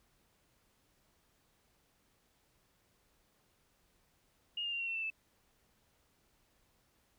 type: tone with pitch steps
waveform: sine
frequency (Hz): 2849 / 2811 / 2774 / 2738 / 2702 / 2666 / 2631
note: F7 / F7 / F7 / F7 / E7 / E7 / E7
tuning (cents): +34 / +11 / -12 / -35 / +42 / +19 / -4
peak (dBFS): -35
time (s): 4.57-5.102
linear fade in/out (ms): 5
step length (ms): 76
effects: pink hiss -73 dBFS RMS until 7.18 s